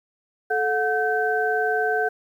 sine tone cluster, 435.6 / 726 / 1542 Hz, A4 / F#5 / G6, -17 / -33 / -29 cents, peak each -24 dBFS, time 0.5-2.09 s, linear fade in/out 10 ms, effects 9-bit

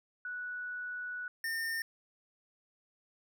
sine / square tone pair in turn, 1475 / 1815.8 Hz, F#6 / A#6, -6 / -46 cents, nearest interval major third, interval 360 cents, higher second, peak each -37 / -34 dBFS, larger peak second, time 0.25-1.28 / 1.44-1.82 s, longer first, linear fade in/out 2 ms, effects none

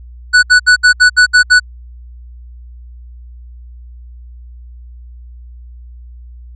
square tone bursts, 1481 Hz, F#6, 1 cent sharp, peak -4 dBFS, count 8, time 0.33-1.599 s, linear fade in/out 20 ms, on 100 ms, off 67 ms, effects added 60 Hz sine -31 dBFS peak until 6.55 s + resampled to 16000 Hz

